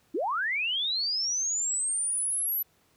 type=linear sweep; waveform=sine; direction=up; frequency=260.8 to 12000 Hz; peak=-26 dBFS; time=0.14-2.63 s; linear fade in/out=10 ms; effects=pink hiss -66 dBFS RMS until 2.96 s + high-pass 60 Hz 12 dB/octave